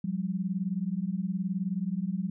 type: beating tone pair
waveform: sine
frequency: 177.9 / 196.9 Hz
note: F3 / G3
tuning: +32 / +8 cents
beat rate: 19 Hz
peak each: -31 dBFS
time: 0.04-2.3 s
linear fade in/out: 5 ms
effects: none